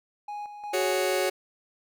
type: tone with tremolo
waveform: triangle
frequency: 829 Hz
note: G#5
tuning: 3 cents flat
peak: -31 dBFS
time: 0.28-0.93 s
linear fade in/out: 5 ms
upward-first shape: square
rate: 2.8 Hz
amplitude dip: 55%
type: chord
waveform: sawtooth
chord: F# suspended second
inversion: none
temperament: just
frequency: 370 / 416.2 / 555 Hz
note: F#4 / G#4 / C#5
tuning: 0 / +4 / +2 cents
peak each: -23 / -27 / -23 dBFS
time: 0.73-1.3 s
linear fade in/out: 10 ms
effects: none